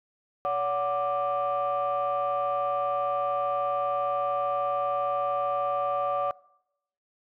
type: tone cluster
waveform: sine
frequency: 569 / 736 / 1179 Hz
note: C#5 / F#5 / D6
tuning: +45 / -9 / +6 cents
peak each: -28 dBFS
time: 0.45-6.31 s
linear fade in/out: 0 ms
effects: noise-tail reverb RT60 0.8 s tail -22 dB re dry + tanh soft clip ceiling -19 dBFS